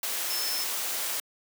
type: tone in noise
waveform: sine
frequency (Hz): 5274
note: E8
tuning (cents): 0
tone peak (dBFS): -31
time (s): 0.3-0.64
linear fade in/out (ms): 2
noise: white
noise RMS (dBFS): -31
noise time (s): 0.03-1.2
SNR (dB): -3
effects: high-pass 400 Hz 12 dB/octave